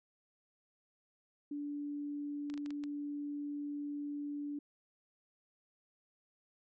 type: tone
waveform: sine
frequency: 290.2 Hz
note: D4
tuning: 21 cents flat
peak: -37 dBFS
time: 1.51-4.59 s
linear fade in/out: 5 ms
type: clicks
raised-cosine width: 0.2 ms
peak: -33 dBFS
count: 6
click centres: 2.5 / 2.54 / 2.577 / 2.661 / 2.706 / 2.838 s
effects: MP3 32 kbps